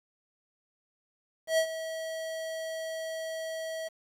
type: tone with ADSR envelope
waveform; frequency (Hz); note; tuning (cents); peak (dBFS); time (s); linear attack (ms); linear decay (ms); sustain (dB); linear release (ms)
square; 645; E5; -38; -22; 1.47-3.89; 110; 80; -13; 18
effects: low-pass 12000 Hz 12 dB/octave + 9-bit